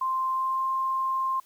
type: tone with pitch glide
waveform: sine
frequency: 1046.5 to 1055.6 Hz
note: C6 to C6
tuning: 0 to +15 cents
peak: -24 dBFS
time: 0.01-1.4 s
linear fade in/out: 5 ms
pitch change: +15 cents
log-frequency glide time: 0.31-0.66 s
effects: white hiss -60 dBFS RMS until 1.45 s